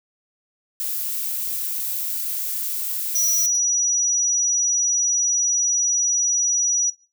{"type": "noise", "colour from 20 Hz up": "violet", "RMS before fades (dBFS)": -26, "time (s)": [0.8, 3.46], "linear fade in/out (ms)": 0}
{"type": "tone", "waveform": "sine", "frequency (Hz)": 5840, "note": "F#8", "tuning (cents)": -24, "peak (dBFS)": -18, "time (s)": [3.15, 6.9], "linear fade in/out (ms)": 5}
{"type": "tone with exponential decay", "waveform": "25% pulse", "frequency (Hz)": 5274, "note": "E8", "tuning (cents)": 0, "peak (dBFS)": -25, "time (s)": [3.55, 3.65], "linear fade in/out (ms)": 0, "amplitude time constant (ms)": 20}
{"effects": ["noise-tail reverb RT60 0.3 s tail -17 dB re dry"]}